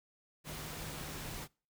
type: tone in noise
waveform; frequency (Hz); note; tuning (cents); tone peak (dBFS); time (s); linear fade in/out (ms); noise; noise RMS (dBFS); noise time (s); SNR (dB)
sine; 152.3; D#3; -37; -48; 0.44-1.48; 50; pink; -44; 0.44-1.48; -7
effects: noise-tail reverb RT60 0.4 s tail -26 dB re dry